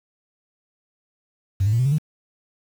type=tone with pitch steps; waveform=sine; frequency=96.5 / 105.84 / 116.09 / 127.33 / 139.66 / 153.18 Hz; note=G2 / G#2 / A#2 / C3 / C#3 / D#3; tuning=-27 / +33 / -7 / -47 / +13 / -27 cents; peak=-15 dBFS; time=1.6-1.984 s; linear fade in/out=10 ms; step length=64 ms; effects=tanh soft clip ceiling -12 dBFS + 7-bit